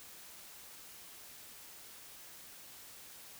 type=silence; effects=white hiss -53 dBFS RMS until 3.39 s